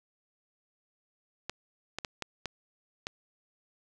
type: clicks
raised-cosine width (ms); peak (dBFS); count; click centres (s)
0.2; -17; 6; 1.496 / 1.986 / 2.048 / 2.223 / 2.457 / 3.069
effects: none